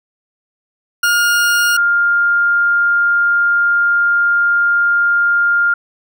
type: tone pair in turn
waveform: 40% pulse / sine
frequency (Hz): 1418 / 1404.1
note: F6 / F6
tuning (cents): +26 / +9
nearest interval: unison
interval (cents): 17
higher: first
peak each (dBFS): -10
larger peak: neither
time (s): 1.03-1.77 / 1.77-5.74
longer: second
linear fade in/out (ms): 5
effects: none